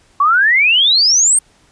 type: exponential sweep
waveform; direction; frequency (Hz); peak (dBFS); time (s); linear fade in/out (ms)
sine; up; 1100 to 8870; -8; 0.2-1.39; 5
effects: pink hiss -52 dBFS RMS until 1.71 s + resampled to 22050 Hz